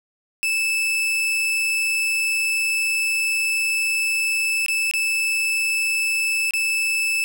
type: tone with dropouts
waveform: 40% pulse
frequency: 2627 Hz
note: E7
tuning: 7 cents flat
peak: -18 dBFS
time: 0.43-7.24 s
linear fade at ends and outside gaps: 0 ms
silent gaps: 4.662-4.683 / 4.912-4.937 / 6.508-6.536 s
effects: none